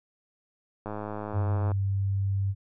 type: click train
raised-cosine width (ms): 1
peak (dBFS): -21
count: 91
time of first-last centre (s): 0.86-1.717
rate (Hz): 105
type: tone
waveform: sine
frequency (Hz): 98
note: G2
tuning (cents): 0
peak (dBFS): -24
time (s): 1.32-2.55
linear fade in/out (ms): 50
effects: none